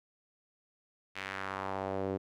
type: tone with band-pass filter sweep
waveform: sawtooth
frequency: 96.5 Hz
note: G2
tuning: 27 cents flat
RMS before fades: -37 dBFS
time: 1.15-2.18 s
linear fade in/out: 20 ms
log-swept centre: 2400 to 390 Hz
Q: 1.7
effects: none